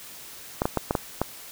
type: clicks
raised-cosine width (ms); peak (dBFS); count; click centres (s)
1; -8; 6; 0.619 / 0.655 / 0.773 / 0.909 / 0.952 / 1.216
effects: white hiss -43 dBFS RMS until 1.51 s